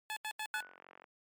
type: tone bursts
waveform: 15% pulse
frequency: 861 Hz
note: A5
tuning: 38 cents flat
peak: -31 dBFS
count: 4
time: 0.1-0.606 s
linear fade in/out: 0 ms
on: 65 ms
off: 82 ms
type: tone with exponential decay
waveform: sine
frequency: 1480 Hz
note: F#6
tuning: in tune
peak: -32 dBFS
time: 0.54-0.78 s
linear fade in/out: 0 ms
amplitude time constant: 51 ms
type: click train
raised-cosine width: 0.5 ms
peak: -38 dBFS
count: 23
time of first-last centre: 0.56-1.041 s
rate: 45.7 Hz
effects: high-pass 400 Hz 12 dB/octave + MP3 96 kbps